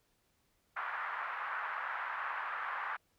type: band-pass noise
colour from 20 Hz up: pink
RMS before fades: -39 dBFS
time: 0.76-2.97 s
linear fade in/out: 10 ms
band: 1000 to 1700 Hz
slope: 24 dB/octave
effects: pink hiss -75 dBFS RMS until 3.18 s